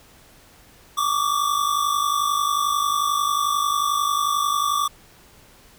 square tone pair together, 1136 / 1187.2 Hz, C#6 / D6, +42 / +18 cents, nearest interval minor second, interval 76 cents, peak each -23 dBFS, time 0.97-4.88 s, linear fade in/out 10 ms, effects pink hiss -51 dBFS RMS until 5.78 s

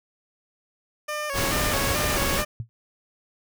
15% pulse tone with vibrato, 577 Hz, D5, 31 cents flat, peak -21 dBFS, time 1.08-2.45 s, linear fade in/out 10 ms, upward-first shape square, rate 2.3 Hz, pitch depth 70 cents each way
pink noise, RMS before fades -25 dBFS, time 1.33-2.45 s, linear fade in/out 50 ms
sine tone with exponential decay, 114.8 Hz, A#2, 26 cents flat, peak -24 dBFS, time 2.6-2.69 s, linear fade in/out 0 ms, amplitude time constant 18 ms
effects none

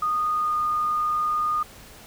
sine tone with pitch glide, 1233 to 1224.5 Hz, D#6 to D#6, -16 to -28 cents, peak -21 dBFS, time 0.02-1.63 s, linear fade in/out 5 ms, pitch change -12 cents, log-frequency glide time 0.34-0.55 s, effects pink hiss -46 dBFS RMS until 2.06 s

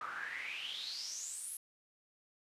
pink noise with band-pass filter sweep, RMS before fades -43 dBFS, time 0.01-1.57 s, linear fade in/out 2 ms, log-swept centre 1200 to 11000 Hz, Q 8.6, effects resampled to 32000 Hz

